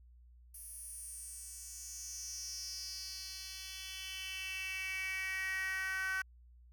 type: tone with high-pass filter sweep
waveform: 10% pulse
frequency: 379.3 Hz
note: F#4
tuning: 43 cents sharp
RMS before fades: -42 dBFS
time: 0.54-6.22 s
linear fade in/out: 5 ms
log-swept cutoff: 11000 to 1500 Hz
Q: 4.9
effects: added 60 Hz sine -57 dBFS peak until 6.72 s